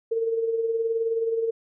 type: tone with tremolo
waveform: sine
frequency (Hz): 454.8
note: A#4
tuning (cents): -43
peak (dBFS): -20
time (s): 0.11-1.51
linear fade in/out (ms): 10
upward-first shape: sine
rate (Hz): 19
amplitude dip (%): 50
effects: none